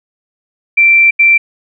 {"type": "tone bursts at uneven times", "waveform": "sine", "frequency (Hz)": 2349, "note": "D7", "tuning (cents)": 0, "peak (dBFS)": -4, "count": 2, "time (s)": [[0.77, 1.11], [1.19, 1.38]], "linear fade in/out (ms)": 10, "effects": []}